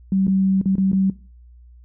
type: tone with dropouts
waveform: sine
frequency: 191.8 Hz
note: G3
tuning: 37 cents flat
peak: -15 dBFS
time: 0.12-1.1 s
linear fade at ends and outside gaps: 2 ms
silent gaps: 0.269-0.279 / 0.614-0.657 / 0.755-0.781 / 0.917-0.93 s
effects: noise-tail reverb RT60 0.4 s tail -20 dB re dry + added 60 Hz sine -43 dBFS peak until 1.84 s